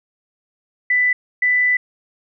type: tone bursts at uneven times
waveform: sine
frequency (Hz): 1989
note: B6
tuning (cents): +12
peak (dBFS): -13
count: 2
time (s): 0.9-1.13 / 1.42-1.77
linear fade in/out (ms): 5
effects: none